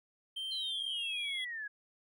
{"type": "tone with pitch glide", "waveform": "triangle", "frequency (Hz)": [3136, 3342], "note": ["G7", "G#7"], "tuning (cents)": [0, 10], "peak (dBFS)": -35, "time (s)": [0.36, 1.45], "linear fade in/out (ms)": 10, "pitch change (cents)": 110, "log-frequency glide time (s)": [0.62, 1.28]}
{"type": "exponential sweep", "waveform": "sine", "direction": "down", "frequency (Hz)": [4186, 1645], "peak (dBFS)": -38, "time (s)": [0.51, 1.68], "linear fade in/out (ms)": 10}
{"effects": []}